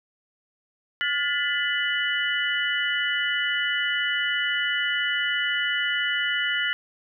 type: tone cluster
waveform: sine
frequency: 1425 / 1751 / 1999 / 2961 Hz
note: F6 / A6 / B6 / F#7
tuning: +34 / -9 / +20 / +1 cents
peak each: -28 dBFS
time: 1.01-6.73 s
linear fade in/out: 0 ms
effects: none